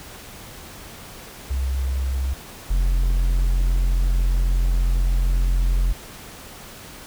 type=tone pair in turn; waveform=sine / triangle; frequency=65.7 / 43.95 Hz; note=C2 / F1; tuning=+8 / +12 cents; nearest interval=perfect fifth; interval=696 cents; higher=first; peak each=-20 / -14 dBFS; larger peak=second; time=1.5-2.34 / 2.7-5.93 s; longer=second; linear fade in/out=10 ms; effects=pink hiss -40 dBFS RMS until 7.06 s